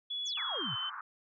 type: tone with pitch glide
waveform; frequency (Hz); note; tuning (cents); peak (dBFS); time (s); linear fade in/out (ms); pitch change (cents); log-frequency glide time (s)
sine; 3396 to 3061; G#7 to G7; +38 to -42; -34; 0.1-0.9; 10; -180; 0.44-0.71
type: exponential sweep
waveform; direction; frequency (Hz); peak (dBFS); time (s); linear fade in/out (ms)
sine; down; 7550 to 100.1; -39; 0.25-0.76; 20
type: band-pass noise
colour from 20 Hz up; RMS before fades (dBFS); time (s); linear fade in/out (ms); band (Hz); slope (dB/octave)
white; -43; 0.37-1.01; 2; 1000 to 1500; 48
effects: none